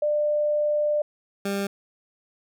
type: tone pair in turn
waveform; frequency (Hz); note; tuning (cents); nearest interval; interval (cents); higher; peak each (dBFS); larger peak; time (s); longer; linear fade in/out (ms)
sine / 20% pulse; 596 / 198.89; D5 / G3; +25 / +25; octave + perfect fifth; 1900; first; -20; neither; 0.02-1.02 / 1.45-1.67; first; 5
effects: none